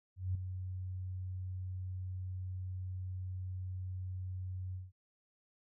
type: tone with ADSR envelope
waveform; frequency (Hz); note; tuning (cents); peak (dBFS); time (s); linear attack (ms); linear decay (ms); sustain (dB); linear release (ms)
sine; 92.5; F#2; 0; -30; 0.16-4.92; 190; 3; -8; 180
effects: none